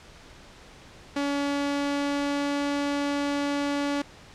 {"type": "tone with pitch glide", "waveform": "sawtooth", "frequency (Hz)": [283.6, 285.6], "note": ["C#4", "D4"], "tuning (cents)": [40, -48], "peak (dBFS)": -21, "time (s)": [1.16, 4.02], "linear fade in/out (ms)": 5, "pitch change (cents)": 12, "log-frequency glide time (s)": [1.32, 2.68], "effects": ["pink hiss -49 dBFS RMS until 4.34 s", "low-pass 6000 Hz 12 dB/octave"]}